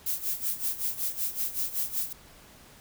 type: noise with tremolo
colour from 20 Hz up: violet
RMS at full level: -28 dBFS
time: 0.06-2.13 s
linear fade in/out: 5 ms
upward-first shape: sine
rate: 5.3 Hz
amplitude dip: 80%
effects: pink hiss -53 dBFS RMS until 2.8 s